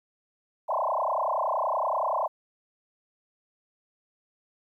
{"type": "tone with frequency modulation", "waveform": "sine", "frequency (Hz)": 830.6, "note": "G#5", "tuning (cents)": 0, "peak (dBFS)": -24, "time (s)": [0.68, 2.28], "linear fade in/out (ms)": 20, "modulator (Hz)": 30.6, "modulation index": 7.8, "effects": ["11-bit"]}